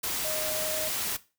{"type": "tone in noise", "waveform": "sine", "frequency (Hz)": 622.3, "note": "D#5", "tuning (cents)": 0, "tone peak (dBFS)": -33, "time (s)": [0.24, 0.89], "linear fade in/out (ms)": 10, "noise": "white", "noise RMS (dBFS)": -31, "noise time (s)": [0.03, 1.17], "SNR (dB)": -5, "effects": ["noise-tail reverb RT60 0.3 s tail -17 dB re dry"]}